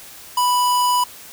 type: tone with notch filter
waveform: square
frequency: 987.8 Hz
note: B5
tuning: in tune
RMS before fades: -17 dBFS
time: 0.37-1.04 s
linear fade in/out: 5 ms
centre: 2000 Hz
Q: 1.2
effects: white hiss -40 dBFS RMS until 1.32 s